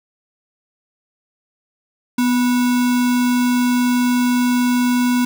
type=tone with sample-and-hold; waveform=sine; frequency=246.9 Hz; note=B3; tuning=in tune; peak=-13 dBFS; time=2.18-5.25 s; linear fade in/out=5 ms; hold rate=1225 Hz; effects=none